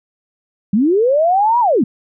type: linear two-way sweep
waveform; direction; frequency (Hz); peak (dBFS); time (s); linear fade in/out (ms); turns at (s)
sine; up then down; 185.8 to 987.8 to 185.8; -10; 0.73-1.84; 5; 1.6
effects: none